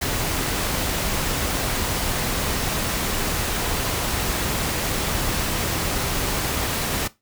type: noise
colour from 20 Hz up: pink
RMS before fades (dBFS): -24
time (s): 0.01-7.08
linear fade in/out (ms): 10
effects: noise-tail reverb RT60 0.2 s tail -17 dB re dry